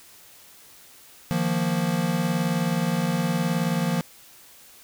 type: chord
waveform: square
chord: Eb suspended second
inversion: none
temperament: equal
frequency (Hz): 155.56 / 174.61 / 233.1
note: Eb3 / F3 / Bb3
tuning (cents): 0 / 0 / 0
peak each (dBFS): -29 / -25 / -29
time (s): 1.31-4.01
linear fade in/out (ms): 0
effects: white hiss -50 dBFS RMS until 4.83 s